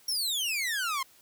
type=exponential sweep; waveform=sawtooth; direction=down; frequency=5660 to 1028 Hz; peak=-25 dBFS; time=0.08-1.03 s; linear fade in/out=5 ms; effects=white hiss -59 dBFS RMS until 1.21 s